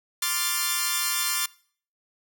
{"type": "chord", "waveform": "5% pulse", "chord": "D minor seventh", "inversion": "third", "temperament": "equal", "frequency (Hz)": [1046.5, 1174.7, 1396.9, 1760], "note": ["C6", "D6", "F6", "A6"], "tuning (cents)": [0, 0, 0, 0], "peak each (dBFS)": -18, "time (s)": [0.22, 1.46], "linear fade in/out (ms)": 5, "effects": ["noise-tail reverb RT60 0.5 s tail -22 dB re dry"]}